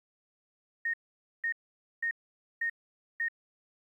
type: tone bursts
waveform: sine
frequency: 1850 Hz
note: A#6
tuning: 14 cents flat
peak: -28 dBFS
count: 5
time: 0.85-3.285 s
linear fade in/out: 5 ms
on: 87 ms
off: 500 ms
effects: 11-bit